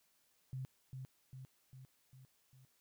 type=tone with echo; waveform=sine; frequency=130.81 Hz; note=C3; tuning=in tune; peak=-40 dBFS; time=0.53-0.65 s; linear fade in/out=0 ms; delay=400 ms; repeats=5; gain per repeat=-4 dB; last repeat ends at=2.65 s; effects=white hiss -75 dBFS RMS until 2.8 s